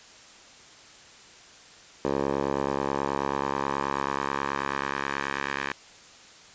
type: tone with band-pass filter sweep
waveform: 10% pulse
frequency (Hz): 69.3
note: C#2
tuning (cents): 0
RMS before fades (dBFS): -29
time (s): 2.05-5.72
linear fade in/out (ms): 0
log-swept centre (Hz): 580 to 1800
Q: 1.6
effects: white hiss -50 dBFS RMS until 6.54 s + resampled to 16000 Hz